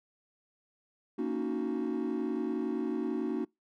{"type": "chord", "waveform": "triangle", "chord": "D# minor seventh", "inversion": "second", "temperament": "equal with one note detuned", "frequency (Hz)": [233.1, 280.2, 311.1, 370], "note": ["A#3", "C#4", "D#4", "F#4"], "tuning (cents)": [0, 19, 0, 0], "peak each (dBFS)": -33, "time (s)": [1.18, 3.45], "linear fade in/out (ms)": 10, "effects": ["noise-tail reverb RT60 0.2 s tail -26 dB re dry", "tanh soft clip ceiling -22 dBFS"]}